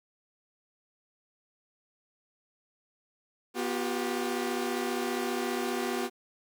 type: tone cluster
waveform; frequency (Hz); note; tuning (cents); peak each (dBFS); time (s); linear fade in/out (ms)
sawtooth; 244.4 / 356.7 / 391.6; B3 / F4 / G4; -18 / +37 / -2; -30; 3.54-6.1; 50
effects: 10-bit